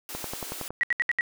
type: high-pass noise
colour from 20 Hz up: white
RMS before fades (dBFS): -38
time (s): 0.09-0.68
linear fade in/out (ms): 0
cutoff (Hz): 250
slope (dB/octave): 48
type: click train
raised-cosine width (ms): 1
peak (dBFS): -19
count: 7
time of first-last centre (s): 0.15-0.706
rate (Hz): 10.8
type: tone bursts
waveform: sine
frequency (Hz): 1917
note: A#6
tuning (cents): +48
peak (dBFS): -20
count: 5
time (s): 0.81-1.209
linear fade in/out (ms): 0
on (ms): 23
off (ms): 71
effects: none